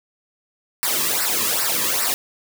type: noise with flanger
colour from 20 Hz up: white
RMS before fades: -21 dBFS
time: 0.83-2.14 s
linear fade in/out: 0 ms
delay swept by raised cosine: 0.3 to 1.4 ms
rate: 2.5 Hz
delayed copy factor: -0.8
effects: none